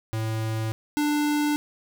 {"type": "tone pair in turn", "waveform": "square", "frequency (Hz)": [110.8, 295.8], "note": ["A2", "D4"], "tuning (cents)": [13, 13], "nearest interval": "octave + perfect fourth", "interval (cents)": 1700, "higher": "second", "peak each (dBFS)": [-26, -22], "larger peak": "second", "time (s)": [[0.13, 0.72], [0.97, 1.56]], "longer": "neither", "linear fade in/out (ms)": 0, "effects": []}